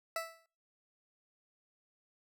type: tone with exponential decay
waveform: 20% pulse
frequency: 658 Hz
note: E5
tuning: 3 cents flat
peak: -27 dBFS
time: 0.16-0.46 s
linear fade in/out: 2 ms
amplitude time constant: 64 ms
effects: noise-tail reverb RT60 0.4 s tail -25 dB re dry